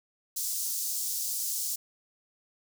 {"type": "high-pass noise", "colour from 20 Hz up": "pink", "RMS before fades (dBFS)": -32, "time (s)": [0.36, 1.76], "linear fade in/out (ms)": 10, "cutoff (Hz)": 5600, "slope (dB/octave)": 24, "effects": []}